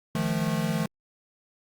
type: tone cluster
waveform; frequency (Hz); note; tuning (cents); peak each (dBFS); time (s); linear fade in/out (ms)
square; 154.9 / 173 / 217.4; D#3 / F3 / A3; -7 / -16 / -21; -30; 0.15-0.86; 2
effects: Opus 48 kbps